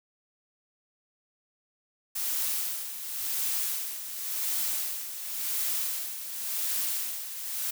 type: noise with tremolo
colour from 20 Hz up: blue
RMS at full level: -29 dBFS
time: 2.15-7.71 s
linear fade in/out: 10 ms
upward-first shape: sine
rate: 0.92 Hz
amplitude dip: 65%
effects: none